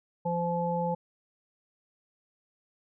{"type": "harmonic tone", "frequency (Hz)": 172.1, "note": "F3", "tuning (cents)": -25, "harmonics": [1, 3, 5], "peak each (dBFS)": [-31, -31, -31], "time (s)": [0.25, 0.95], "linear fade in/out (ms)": 10, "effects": []}